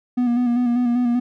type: tone with vibrato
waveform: triangle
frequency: 242.7 Hz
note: B3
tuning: 30 cents flat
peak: -14 dBFS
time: 0.17-1.2 s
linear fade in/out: 10 ms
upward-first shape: square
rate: 5.1 Hz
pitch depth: 31 cents each way
effects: none